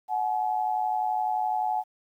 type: tone pair together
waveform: sine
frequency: 740 / 851.7 Hz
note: F#5 / G#5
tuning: 0 / +43 cents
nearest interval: major second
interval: 243 cents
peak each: -27 dBFS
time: 0.08-1.84 s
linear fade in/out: 50 ms
effects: 10-bit